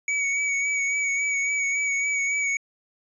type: tone with vibrato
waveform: square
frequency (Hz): 2256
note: C#7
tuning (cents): +30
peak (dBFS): -23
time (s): 0.08-2.57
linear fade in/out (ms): 2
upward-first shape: sine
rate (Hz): 3.6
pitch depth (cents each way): 29
effects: resampled to 22050 Hz